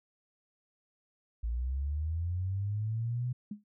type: linear sweep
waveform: sine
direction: up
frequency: 55 to 126.1 Hz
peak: -30 dBFS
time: 1.43-3.33 s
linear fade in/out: 10 ms
type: tone with exponential decay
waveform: sine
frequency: 207.7 Hz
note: G#3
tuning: in tune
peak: -33 dBFS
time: 3.51-3.64 s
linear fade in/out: 5 ms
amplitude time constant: 27 ms
effects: none